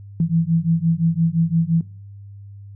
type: beating tone pair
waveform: sine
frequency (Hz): 162.6 / 168.4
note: E3 / E3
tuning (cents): -23 / +37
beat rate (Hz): 5.8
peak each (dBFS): -19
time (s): 0.2-1.81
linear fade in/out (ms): 2
effects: noise-tail reverb RT60 0.4 s tail -18 dB re dry + added 100 Hz sine -36 dBFS peak until 2.75 s